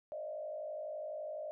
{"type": "tone with frequency modulation", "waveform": "sine", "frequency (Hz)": 612, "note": "D#5", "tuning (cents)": -29, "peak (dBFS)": -39, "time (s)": [0.12, 1.51], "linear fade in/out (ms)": 0, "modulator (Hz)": 51.9, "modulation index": 0.89, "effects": []}